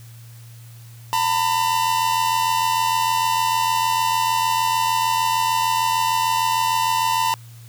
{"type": "tone pair together", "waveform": "45% pulse", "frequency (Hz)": [908, 994.6], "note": ["A#5", "B5"], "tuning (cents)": [-46, 12], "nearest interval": "major second", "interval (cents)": 158, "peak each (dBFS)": [-20, -21], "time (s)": [1.13, 7.34], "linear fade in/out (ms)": 0, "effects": ["added 116 Hz sine -39 dBFS peak until 7.68 s", "white hiss -50 dBFS RMS until 7.68 s"]}